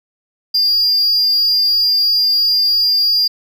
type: tone with amplitude modulation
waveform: triangle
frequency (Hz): 4799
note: D8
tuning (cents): +37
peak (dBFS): -8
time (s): 0.54-3.28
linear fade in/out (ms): 10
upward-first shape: sine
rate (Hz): 268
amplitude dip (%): 40
effects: none